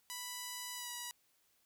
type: tone with pitch glide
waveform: 5% pulse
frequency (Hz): 987.8 to 970.3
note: B5 to B5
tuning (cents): 0 to -31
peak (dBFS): -30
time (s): 0.1-1.11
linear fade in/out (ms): 0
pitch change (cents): -31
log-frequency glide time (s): 0.75-0.89
effects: white hiss -74 dBFS RMS until 1.65 s